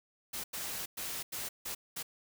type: noise bursts at uneven times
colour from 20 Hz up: white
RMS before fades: -39 dBFS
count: 6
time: 0.33-0.44 / 0.53-0.86 / 0.97-1.23 / 1.32-1.49 / 1.65-1.75 / 1.96-2.03 s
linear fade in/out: 10 ms
effects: none